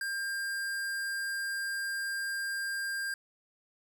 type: tone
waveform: square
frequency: 1599 Hz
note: G6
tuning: 34 cents sharp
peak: -33 dBFS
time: 0.01-3.14 s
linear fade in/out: 2 ms
effects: none